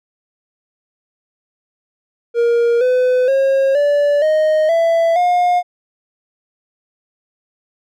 triangle tone with pitch steps, 470.6 / 504.4 / 540.6 / 579.4 / 621 / 665.5 / 713.3 Hz, A#4 / B4 / C#5 / D5 / D#5 / E5 / F5, +16 / +36 / -44 / -24 / -3 / +16 / +36 cents, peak -9 dBFS, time 2.34-5.63 s, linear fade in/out 50 ms, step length 470 ms, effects none

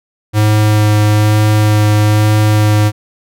square tone with vibrato, 106.1 Hz, G#2, 38 cents sharp, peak -8 dBFS, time 0.33-2.92 s, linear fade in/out 50 ms, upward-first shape sine, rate 1.1 Hz, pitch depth 10 cents each way, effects none

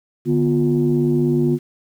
sine tone cluster, 147.7 / 243.9 / 353.8 Hz, D3 / B3 / F4, +10 / -21 / +23 cents, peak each -18 dBFS, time 0.25-1.59 s, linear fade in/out 50 ms, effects tanh soft clip ceiling -7 dBFS + 8-bit

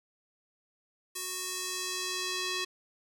square tone with band-pass filter sweep, 368.7 Hz, F#4, 6 cents flat, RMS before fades -35 dBFS, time 1.15-2.65 s, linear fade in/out 10 ms, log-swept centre 9600 to 4000 Hz, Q 1, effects none

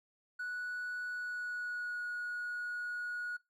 triangle tone with pitch glide, 1474 to 1453.7 Hz, F#6 to F#6, -7 to -31 cents, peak -34 dBFS, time 0.39-3.37 s, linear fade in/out 10 ms, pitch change -24 cents, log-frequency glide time 1.06-2.04 s, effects noise-tail reverb RT60 0.2 s tail -22 dB re dry + tanh soft clip ceiling -32 dBFS

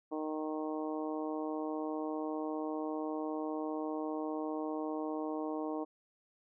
harmonic tone, 154.9 Hz, D#3, 7 cents flat, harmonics 2 / 3 / 4 / 5 / 6 / 7, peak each -37 / -41 / -43 / -45 / -47 / -48 dBFS, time 0.11-5.85 s, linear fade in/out 20 ms, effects none

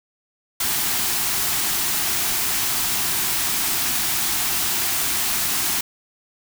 white band-stop noise, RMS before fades -22 dBFS, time 0.6-5.81 s, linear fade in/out 5 ms, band 420 to 640 Hz, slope 96 dB/octave, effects none

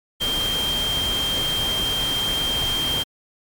sine tone in noise, 3176 Hz, G7, 22 cents sharp, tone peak -21 dBFS, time 0.2-3.04 s, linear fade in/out 20 ms, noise pink, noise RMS -28 dBFS, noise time 0.2-3.04 s, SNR +4 dB, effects MP3 96 kbps

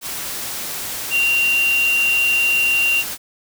sine tone in noise, 2766 Hz, F7, 17 cents flat, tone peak -14 dBFS, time 1.1-3.04 s, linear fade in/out 50 ms, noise white, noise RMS -27 dBFS, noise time 0.01-3.18 s, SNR +10 dB, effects none

